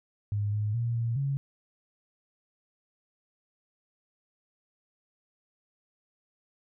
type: tone with pitch steps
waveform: sine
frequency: 103.1 / 105.4 / 117.6 / 116.2 / 138.5 Hz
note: G#2 / G#2 / A#2 / A#2 / C#3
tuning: -12 / +26 / +16 / -5 / -1 cents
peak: -26 dBFS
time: 0.32-1.37 s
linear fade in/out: 0 ms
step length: 210 ms
effects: none